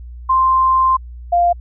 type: tone pair in turn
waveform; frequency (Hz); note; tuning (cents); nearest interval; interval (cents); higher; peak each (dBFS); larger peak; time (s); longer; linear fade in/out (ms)
sine; 1046.5 / 697.2; C6 / F5; 0 / -3; perfect fifth; 703; first; -10; neither; 0.29-0.97 / 1.32-1.53; first; 10
effects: added 60 Hz sine -30 dBFS peak until 1.6 s